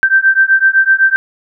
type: beating tone pair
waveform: sine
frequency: 1559 / 1566.9 Hz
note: G6 / G6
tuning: -10 / -1 cents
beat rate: 7.9 Hz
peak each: -10 dBFS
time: 0.03-1.16 s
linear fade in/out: 0 ms
effects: none